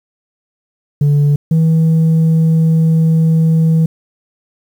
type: tone pair in turn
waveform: sine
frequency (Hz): 145.1 / 161.46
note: D3 / E3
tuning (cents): -21 / -36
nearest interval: major second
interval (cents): 185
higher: second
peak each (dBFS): -5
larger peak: neither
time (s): 1.01-1.36 / 1.51-3.86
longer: second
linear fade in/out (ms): 5
effects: tanh soft clip ceiling -7 dBFS + 7-bit